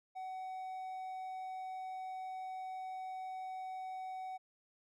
triangle tone, 751 Hz, F#5, 26 cents sharp, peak -39 dBFS, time 0.15-4.38 s, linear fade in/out 20 ms, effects none

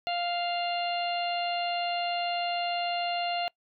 harmonic tone, 698.5 Hz, F5, in tune, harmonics 1 / 2 / 3 / 4 / 5 / 6, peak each -29 / -42 / -41 / -34 / -45 / -39 dBFS, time 0.07-3.48 s, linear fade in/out 0 ms, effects noise-tail reverb RT60 0.1 s tail -24 dB re dry

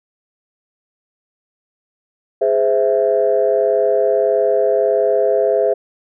sine chord, Ab augmented, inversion none, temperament equal with one note detuned, 415.3 / 516.9 / 659.3 Hz, Ab4 / C5 / E5, 0 / -21 / 0 cents, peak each -16 dBFS, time 2.41-5.74 s, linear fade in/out 10 ms, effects tanh soft clip ceiling -4 dBFS

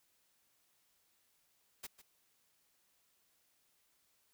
white noise with echo, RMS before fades -45 dBFS, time 1.83-1.87 s, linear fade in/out 10 ms, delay 150 ms, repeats 1, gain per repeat -14 dB, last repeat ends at 2.02 s, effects white hiss -75 dBFS RMS until 4.33 s

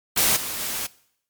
white noise with level steps, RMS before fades -19 / -30 / -28 dBFS, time 0.16-0.87 s, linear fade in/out 10 ms, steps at 0.36 / 0.59 s, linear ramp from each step 10 ms, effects noise-tail reverb RT60 0.7 s tail -21 dB re dry + MP3 96 kbps

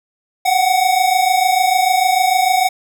square tone pair together, 729 / 755.7 Hz, F#5 / F#5, -26 / +36 cents, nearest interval minor second, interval 62 cents, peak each -16 / -15 dBFS, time 0.45-2.69 s, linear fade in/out 10 ms, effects none

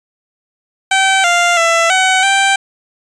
15% pulse tone with pitch steps, 771 / 697 / 668 / 753 / 783 Hz, G5 / F5 / E5 / F#5 / G5, -29 / -4 / +23 / +30 / -2 cents, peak -3 dBFS, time 0.91-2.56 s, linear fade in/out 5 ms, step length 330 ms, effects resampled to 22050 Hz

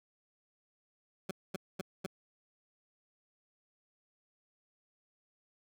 20% pulse tone bursts, 190 Hz, F#3, 46 cents sharp, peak -30 dBFS, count 4, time 1.29-2.064 s, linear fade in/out 5 ms, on 21 ms, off 230 ms, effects none

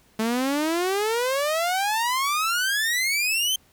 sawtooth exponential sweep, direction up, 216.4 to 3160 Hz, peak -18 dBFS, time 0.19-3.56 s, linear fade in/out 5 ms, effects pink hiss -59 dBFS RMS until 3.72 s

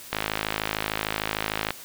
click train, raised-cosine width 0.3 ms, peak -8 dBFS, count 85, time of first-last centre 0.13-1.706 s, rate 53.3 Hz, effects white hiss -43 dBFS RMS until 1.84 s

